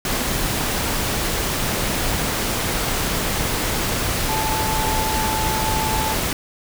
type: tone in noise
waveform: sine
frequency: 874 Hz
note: A5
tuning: 12 cents flat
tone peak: -23 dBFS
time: 4.29-6.14 s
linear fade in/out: 2 ms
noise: pink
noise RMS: -22 dBFS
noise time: 0.05-6.33 s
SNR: -4 dB
effects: none